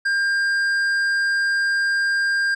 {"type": "tone with tanh clipping", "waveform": "sine", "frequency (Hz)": 1600, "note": "G6", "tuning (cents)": 35, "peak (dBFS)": -19, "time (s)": [0.05, 2.55], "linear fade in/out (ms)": 10, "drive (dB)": 8, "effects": []}